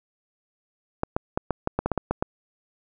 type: clicks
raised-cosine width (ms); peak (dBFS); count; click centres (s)
1; -9; 11; 1.034 / 1.165 / 1.375 / 1.507 / 1.674 / 1.79 / 1.86 / 1.917 / 1.977 / 2.11 / 2.225
effects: none